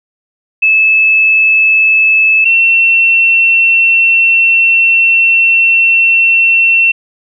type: tone pair in turn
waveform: sine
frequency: 2609 / 2705 Hz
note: E7 / E7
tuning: -18 / +44 cents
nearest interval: minor second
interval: 62 cents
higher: second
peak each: -5 dBFS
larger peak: neither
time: 0.62-2.45 / 2.45-6.92 s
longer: second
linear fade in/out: 10 ms
effects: none